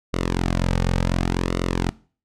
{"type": "tone with flanger", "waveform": "sawtooth", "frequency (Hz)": 44.04, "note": "F1", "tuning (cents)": 15, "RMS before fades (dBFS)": -22, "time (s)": [0.13, 1.9], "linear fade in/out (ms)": 10, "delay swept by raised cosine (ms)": [1.2, 3], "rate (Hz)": 0.69, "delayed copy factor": -0.7, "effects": ["noise-tail reverb RT60 0.4 s tail -21 dB re dry", "low-pass 8000 Hz 12 dB/octave"]}